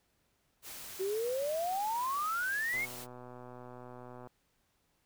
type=noise; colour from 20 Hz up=white; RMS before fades=-46 dBFS; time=0.62-3.07 s; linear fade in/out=50 ms
type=exponential sweep; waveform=sine; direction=up; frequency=370 to 2224 Hz; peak=-31 dBFS; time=0.99-2.86 s; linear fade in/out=20 ms
type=click train; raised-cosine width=1 ms; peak=-35 dBFS; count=191; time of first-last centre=2.74-4.272 s; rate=124 Hz
effects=pink hiss -75 dBFS RMS until 5.05 s